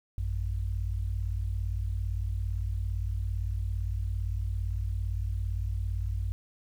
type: tone pair together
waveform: sine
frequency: 55.34 / 93 Hz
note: A1 / F#2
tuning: +11 / +9 cents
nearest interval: major sixth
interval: 898 cents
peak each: -30 / -31 dBFS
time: 0.18-6.32 s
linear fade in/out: 0 ms
effects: tanh soft clip ceiling -20 dBFS + 10-bit